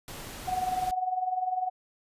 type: noise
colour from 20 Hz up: pink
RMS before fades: -41 dBFS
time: 0.08-0.91 s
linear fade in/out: 0 ms
type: tone with tremolo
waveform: sine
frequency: 740 Hz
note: F#5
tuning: in tune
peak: -23 dBFS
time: 0.47-1.7 s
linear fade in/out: 20 ms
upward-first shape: triangle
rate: 20 Hz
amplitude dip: 80%
effects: resampled to 32000 Hz